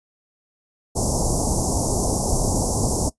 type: band-stop noise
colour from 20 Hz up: pink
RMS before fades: -21 dBFS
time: 0.95-3.1 s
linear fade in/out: 20 ms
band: 910 to 5500 Hz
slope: 48 dB/octave
effects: noise-tail reverb RT60 0.1 s tail -18 dB re dry + resampled to 24000 Hz